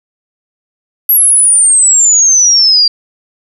sine exponential sweep, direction down, 11740 to 4699 Hz, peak -4 dBFS, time 1.09-2.88 s, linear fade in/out 5 ms, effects none

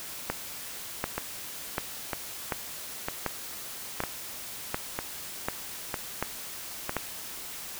two click trains, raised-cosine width 0.5 ms, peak -14 / -12 dBFS, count 7 / 10, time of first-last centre 1.18-6.894 / 0.3-6.967 s, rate 1.05 / 1.35 Hz, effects white hiss -40 dBFS RMS until 7.79 s

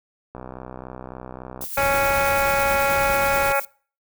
click train, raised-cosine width 1 ms, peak -21 dBFS, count 83, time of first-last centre 0.35-1.639 s, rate 63.6 Hz
violet noise with tremolo, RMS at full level -30 dBFS, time 1.61-3.65 s, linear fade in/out 2 ms, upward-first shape sine, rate 9.3 Hz, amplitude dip 45%
harmonic tone, 277.2 Hz, C#4, in tune, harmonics 2 / 3 / 4 / 5 / 6 / 7 / 8 / 9, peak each -22 / -23 / -31 / -24 / -31 / -35 / -30 / -31 dBFS, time 1.77-3.6 s, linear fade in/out 5 ms
pink noise, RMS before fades -30 dBFS, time 1.77-3.53 s, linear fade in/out 10 ms
effects noise-tail reverb RT60 0.4 s tail -22 dB re dry

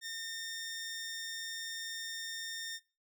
15% pulse tone, 1821 Hz, A#6, 41 cents flat, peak -33 dBFS, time 0.01-2.8 s, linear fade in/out 50 ms, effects noise-tail reverb RT60 0.3 s tail -18 dB re dry

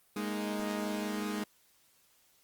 sawtooth chord, Ab suspended second, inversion none, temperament equal, 207.7 / 233.1 / 311.1 Hz, Ab3 / Bb3 / Eb4, 0 / 0 / 0 cents, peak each -31 / -37 / -35 dBFS, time 0.16-1.44 s, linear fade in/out 5 ms, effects white hiss -67 dBFS RMS until 2.43 s + Opus 32 kbps

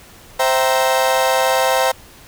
35% pulse chord, C dominant seventh, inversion none, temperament equal with one note detuned, 523.3 / 659.3 / 776.3 / 932.3 Hz, C5 / E5 / G5 / Bb5, 0 / 0 / -17 / 0 cents, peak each -16 / -19 / -18 / -19 dBFS, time 0.39-1.92 s, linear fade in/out 10 ms, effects pink hiss -43 dBFS RMS until 2.27 s

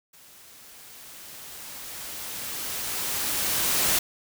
white noise with level ramp, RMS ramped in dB -52 to -22 dBFS, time 0.13-3.99 s, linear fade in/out 5 ms, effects none

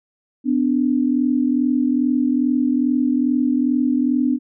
sine tone pair together, 251.3 / 293.7 Hz, B3 / D4, +30 / 0 cents, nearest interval minor third, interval 270 cents, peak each -17 / -19 dBFS, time 0.44-4.39 s, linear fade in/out 50 ms, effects none

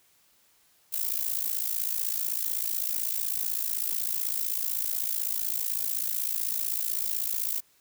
violet noise with amplitude modulation, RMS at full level -26 dBFS, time 0.92-7.61 s, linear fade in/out 20 ms, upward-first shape sine, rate 55.9 Hz, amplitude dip 85%, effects white hiss -64 dBFS RMS until 7.8 s

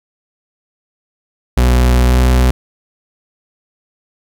40% pulse tone with pitch glide, 61.74 to 62.67 Hz, B1 to B1, 0 to +26 cents, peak -7 dBFS, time 1.57-2.51 s, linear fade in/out 5 ms, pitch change +26 cents, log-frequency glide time 2.07-2.19 s, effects 8-bit

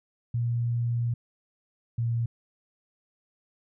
sine tone pair in turn, 118.6 / 116.83 Hz, A#2 / A#2, +30 / +4 cents, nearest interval unison, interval 26 cents, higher first, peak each -24 dBFS, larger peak neither, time 0.34-1.14 / 1.98-2.26 s, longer first, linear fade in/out 5 ms, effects none

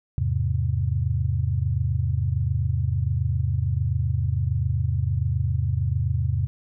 sine chord, E augmented, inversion none, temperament equal, 82.41 / 103.83 / 130.81 Hz, E2 / G#2 / B#2, 0 / 0 / 0 cents, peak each -25 dBFS, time 0.18-6.47 s, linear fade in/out 0 ms, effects none

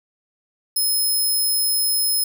5% pulse tone, 5150 Hz, E8, 41 cents flat, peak -12 dBFS, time 0.76-2.24 s, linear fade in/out 5 ms, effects 8-bit

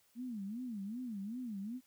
sine tone with vibrato, 222.7 Hz, A3, 21 cents sharp, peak -39 dBFS, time 0.15-1.81 s, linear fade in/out 50 ms, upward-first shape sine, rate 2.6 Hz, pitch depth 240 cents each way, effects white hiss -71 dBFS RMS until 1.86 s

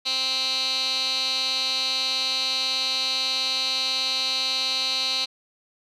15% pulse tone with band-pass filter, 261.6 Hz, C4, in tune, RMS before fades -25 dBFS, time 0.05-5.26 s, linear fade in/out 20 ms, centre 3900 Hz, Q 7.4, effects none

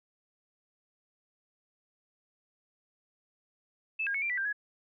sine tone with pitch steps, 2621 / 1622 / 2206 / 2364 / 1969 / 1583 / 1678 Hz, E7 / G#6 / C#7 / D7 / B6 / G6 / G#6, -11 / -41 / -9 / +11 / -6 / +17 / +17 cents, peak -29 dBFS, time 3.99-4.529 s, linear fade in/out 10 ms, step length 77 ms, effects none

